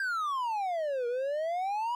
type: exponential two-way sweep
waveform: triangle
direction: down then up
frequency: 1614 to 470.4 to 985 Hz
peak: -27 dBFS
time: 0-1.95 s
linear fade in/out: 2 ms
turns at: 1.07 s
effects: none